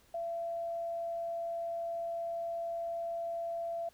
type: tone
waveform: sine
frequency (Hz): 675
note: E5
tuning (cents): +41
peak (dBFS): -34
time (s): 0.14-3.89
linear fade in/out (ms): 5
effects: pink hiss -65 dBFS RMS until 3.93 s